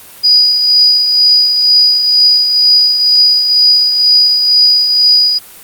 sine tone with tremolo, 4918 Hz, D#8, 21 cents flat, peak -3 dBFS, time 0.23-5.39 s, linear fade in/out 20 ms, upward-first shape triangle, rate 2.1 Hz, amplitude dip 50%, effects white hiss -35 dBFS RMS until 5.63 s + Opus 32 kbps

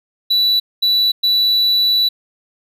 triangle tone bursts at uneven times, 3951 Hz, B7, in tune, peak -10 dBFS, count 3, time 0.3-0.6 / 0.82-1.12 / 1.23-2.09 s, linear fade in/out 10 ms, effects none

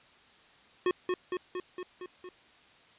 square tone with echo, 363.3 Hz, F#4, 32 cents flat, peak -25 dBFS, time 0.86-0.91 s, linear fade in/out 2 ms, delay 230 ms, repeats 6, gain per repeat -3 dB, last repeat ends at 2.29 s, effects white hiss -59 dBFS RMS until 2.98 s + resampled to 8000 Hz

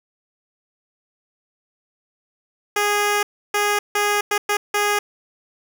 10% pulse tone bursts at uneven times, 412.7 Hz, G#4, 11 cents flat, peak -9 dBFS, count 6, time 2.76-3.23 / 3.54-3.79 / 3.95-4.21 / 4.31-4.38 / 4.49-4.57 / 4.74-4.99 s, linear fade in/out 5 ms, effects none

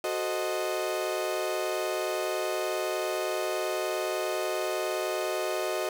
35% pulse chord, F# diminished seventh, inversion none, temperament equal, 370 / 440 / 523.3 / 622.3 Hz, F#4 / A4 / C5 / Eb5, 0 / 0 / 0 / 0 cents, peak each -31 / -35 / -35 / -30 dBFS, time 0.04-5.89 s, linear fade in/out 2 ms, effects none

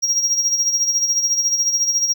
triangle tone with tremolo, 5630 Hz, F8, 13 cents sharp, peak -12 dBFS, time 0.02-2.14 s, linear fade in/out 20 ms, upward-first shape sine, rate 14 Hz, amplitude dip 60%, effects none

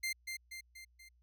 sawtooth tone with echo, 2093 Hz, C7, in tune, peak -31 dBFS, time 0.03-0.13 s, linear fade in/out 10 ms, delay 240 ms, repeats 4, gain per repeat -5 dB, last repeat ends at 1.09 s, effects added 60 Hz sine -66 dBFS peak until 1.22 s

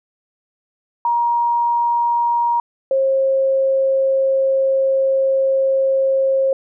sine tone pair in turn, 946 / 536.2 Hz, A#5 / C5, +25 / +42 cents, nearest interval minor seventh, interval 983 cents, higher first, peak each -14 / -13 dBFS, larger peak second, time 1.05-2.6 / 2.91-6.53 s, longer second, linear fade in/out 2 ms, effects none

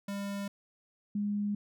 square / sine tone pair in turn, 200 / 205.6 Hz, G3 / G#3, +35 / -17 cents, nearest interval unison, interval 48 cents, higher second, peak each -35 / -29 dBFS, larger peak second, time 0.08-0.48 / 1.15-1.55 s, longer neither, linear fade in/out 5 ms, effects none

